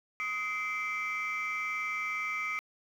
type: tone cluster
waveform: sine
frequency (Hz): 1258 / 2081 / 2320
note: D#6 / C7 / D7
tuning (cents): +19 / -10 / -22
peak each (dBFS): -35 / -34 / -34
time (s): 0.2-2.59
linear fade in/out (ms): 0
effects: tanh soft clip ceiling -27 dBFS + 10-bit